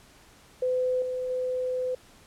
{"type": "tone with level steps", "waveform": "sine", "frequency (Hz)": 507, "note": "B4", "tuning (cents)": 45, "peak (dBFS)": [-23, -28, -26], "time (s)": [0.62, 1.95], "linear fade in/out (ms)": 5, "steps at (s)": [1.02, 1.3], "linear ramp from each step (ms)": 2, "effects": ["pink hiss -55 dBFS RMS until 2.26 s", "low-pass 11000 Hz 12 dB/octave"]}